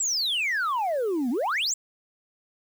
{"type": "exponential two-way sweep", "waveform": "sine", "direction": "down then up", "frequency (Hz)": [7902, 227.1, 7902], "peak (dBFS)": -21, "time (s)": [0, 1.74], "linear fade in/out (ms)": 5, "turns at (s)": 1.3, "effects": ["tanh soft clip ceiling -22 dBFS", "8-bit"]}